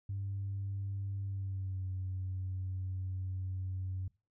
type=tone with pitch glide; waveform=sine; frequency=98.6 to 93.44 Hz; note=G2 to F#2; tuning=+11 to +18 cents; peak=-34 dBFS; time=0.09-4.08 s; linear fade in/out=5 ms; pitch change=-93 cents; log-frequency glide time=1.24-1.86 s; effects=noise-tail reverb RT60 0.3 s tail -23 dB re dry + tanh soft clip ceiling -31 dBFS